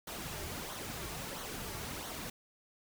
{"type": "noise with flanger", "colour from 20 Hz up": "pink", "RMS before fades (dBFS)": -42, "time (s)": [0.07, 2.3], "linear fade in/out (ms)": 5, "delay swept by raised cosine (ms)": [0.39, 4.09], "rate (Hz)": 1.5, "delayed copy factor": -0.55, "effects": []}